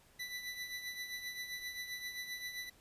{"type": "tone with tremolo", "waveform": "25% pulse", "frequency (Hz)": 1982, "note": "B6", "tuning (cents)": 6, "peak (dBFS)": -35, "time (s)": [0.19, 2.7], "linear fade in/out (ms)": 10, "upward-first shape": "triangle", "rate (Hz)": 7.6, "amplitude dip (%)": 65, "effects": ["pink hiss -65 dBFS RMS until 2.8 s", "resampled to 32000 Hz"]}